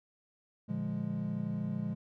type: chord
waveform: triangle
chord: Bb dominant seventh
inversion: none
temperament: equal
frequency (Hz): 116.54 / 146.83 / 174.61 / 207.7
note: Bb2 / D3 / F3 / Ab3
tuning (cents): 0 / 0 / 0 / 0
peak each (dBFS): -39 / -38 / -36 / -34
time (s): 0.68-1.95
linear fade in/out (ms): 20
effects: none